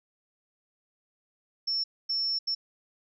sine tone bursts at uneven times, 5400 Hz, E8, 41 cents sharp, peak -26 dBFS, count 3, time 1.67-1.84 / 2.09-2.39 / 2.47-2.55 s, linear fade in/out 10 ms, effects none

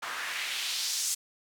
white noise with band-pass filter sweep, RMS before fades -33 dBFS, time 0.02-1.15 s, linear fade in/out 10 ms, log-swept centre 1200 to 7300 Hz, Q 1.6, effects none

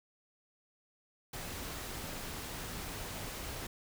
pink noise, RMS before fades -42 dBFS, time 1.33-3.67 s, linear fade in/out 5 ms, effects none

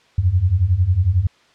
sine beating tone pair, 84.3 / 95.3 Hz, E2 / G2, +39 / -48 cents, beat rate 11 Hz, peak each -18 / -15 dBFS, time 0.18-1.27 s, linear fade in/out 5 ms, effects white hiss -54 dBFS RMS until 1.54 s + low-pass 4000 Hz 12 dB/octave

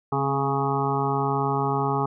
harmonic tone with a mistuned harmonic, 138.59 Hz, C#3, in tune, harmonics 1 / 2 / 3 / 5 / 6 / 7 / 8 / 9, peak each -27 / -31 / -28 / -35 / -27 / -35 / -30 / -32 dBFS, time 0.12-2.06 s, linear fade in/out 5 ms, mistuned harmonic 2, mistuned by -43 cents, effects none

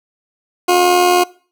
20% pulse tone with amplitude modulation, 357.7 Hz, F4, 41 cents sharp, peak -3 dBFS, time 0.68-1.24 s, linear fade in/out 10 ms, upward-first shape sine, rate 81.7 Hz, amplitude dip 40%, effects noise-tail reverb RT60 0.4 s tail -21 dB re dry

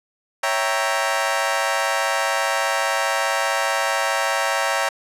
20% pulse chord, C# diminished seventh, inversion none, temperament equal, 554.4 / 659.3 / 784 / 932.3 Hz, C#5 / E5 / G5 / Bb5, 0 / 0 / 0 / 0 cents, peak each -20 dBFS, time 0.43-4.89 s, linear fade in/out 5 ms, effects low-pass 11000 Hz 12 dB/octave

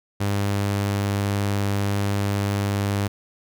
sawtooth tone, 100.6 Hz, G2, 45 cents sharp, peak -17 dBFS, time 0.2-3.08 s, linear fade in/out 10 ms, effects none

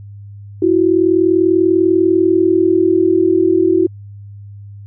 sine tone pair together, 331.2 / 371.4 Hz, E4 / F#4, +8 / +7 cents, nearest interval major second, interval 199 cents, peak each -12 dBFS, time 0.62-3.87 s, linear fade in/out 5 ms, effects added 101 Hz sine -31 dBFS peak until 4.86 s

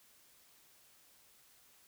silence, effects white hiss -65 dBFS RMS until 1.87 s

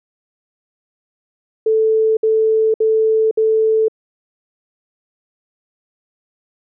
sine tone bursts, 440 Hz, A4, in tune, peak -11 dBFS, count 4, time 1.66-3.883 s, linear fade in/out 5 ms, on 510 ms, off 61 ms, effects none

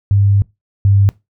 sine tone pair in turn, 100 / 99.31 Hz, G2 / G2, +35 / +23 cents, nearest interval unison, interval 12 cents, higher first, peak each -8 / -7 dBFS, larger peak second, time 0.11-0.42 / 0.85-1.09 s, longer first, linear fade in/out 0 ms, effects noise-tail reverb RT60 0.2 s tail -21 dB re dry

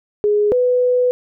sine tone pair in turn, 416.2 / 497.1 Hz, G#4 / B4, +4 / +11 cents, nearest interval minor third, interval 307 cents, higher second, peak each -12 / -12 dBFS, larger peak neither, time 0.24-0.52 / 0.52-1.11 s, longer second, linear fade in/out 0 ms, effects none

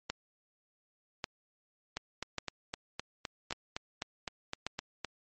two click trains, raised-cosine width 0.2 ms, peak -18 / -16 dBFS, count 13 / 5, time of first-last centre 1.97-5.047 / 0.1-4.666 s, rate 3.9 / 0.876 Hz, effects MP3 32 kbps

